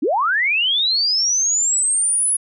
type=linear sweep; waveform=sine; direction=up; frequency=238.1 to 10450 Hz; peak=-15 dBFS; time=0.02-2.37 s; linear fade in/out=10 ms; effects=none